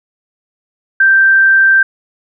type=tone; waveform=sine; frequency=1568 Hz; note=G6; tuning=in tune; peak=-5 dBFS; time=1-1.83 s; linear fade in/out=5 ms; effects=none